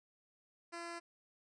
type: tone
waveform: 10% pulse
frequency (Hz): 340.5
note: F4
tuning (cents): -44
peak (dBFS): -35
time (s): 0.72-1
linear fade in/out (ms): 20
effects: resampled to 22050 Hz